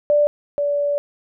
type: tone pair in turn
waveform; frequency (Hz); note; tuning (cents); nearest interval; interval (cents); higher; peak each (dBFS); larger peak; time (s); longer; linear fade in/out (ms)
sine; 588 / 576.9; D5 / D5; +2 / -31; unison; 33; first; -12 / -17; first; 0.1-0.27 / 0.58-0.98; second; 0
effects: none